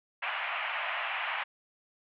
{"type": "band-pass noise", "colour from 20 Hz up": "white", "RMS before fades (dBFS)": -34, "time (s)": [0.22, 1.44], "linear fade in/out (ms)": 10, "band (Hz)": [650, 2800], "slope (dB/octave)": 48, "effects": []}